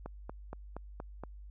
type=click train; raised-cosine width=1 ms; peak=-27 dBFS; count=6; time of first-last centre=0.06-1.236 s; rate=4.25 Hz; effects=added 50 Hz sine -46 dBFS peak until 1.5 s